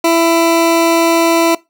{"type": "tone", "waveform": "20% pulse", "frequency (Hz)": 333, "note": "E4", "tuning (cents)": 18, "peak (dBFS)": -4, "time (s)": [0.04, 1.55], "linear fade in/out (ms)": 5, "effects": ["noise-tail reverb RT60 0.2 s tail -21 dB re dry"]}